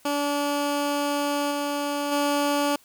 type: tone with level steps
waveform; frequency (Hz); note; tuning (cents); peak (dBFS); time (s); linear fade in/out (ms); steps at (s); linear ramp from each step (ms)
15% pulse; 288.1; D4; -33; -17 / -19 / -15; 0.05-2.76; 5; 1.5 / 2.11; 20
effects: white hiss -57 dBFS RMS until 2.84 s